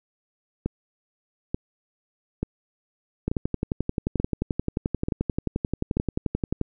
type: two click trains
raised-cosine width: 3 ms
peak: -12 / -11 dBFS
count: 7 / 39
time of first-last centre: 0.66-5.97 / 3.28-6.613 s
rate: 1.13 / 11.4 Hz
effects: none